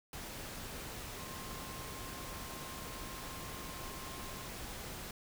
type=tone in noise; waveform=sine; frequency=1060 Hz; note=C6; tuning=22 cents sharp; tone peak=-52 dBFS; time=1.18-4.47 s; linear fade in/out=2 ms; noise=pink; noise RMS=-45 dBFS; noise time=0.13-5.11 s; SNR=-10 dB; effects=none